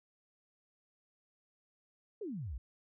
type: exponential sweep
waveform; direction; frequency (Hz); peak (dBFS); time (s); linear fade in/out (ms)
sine; down; 461.5 to 51.91; -38; 2.21-2.58; 5
effects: none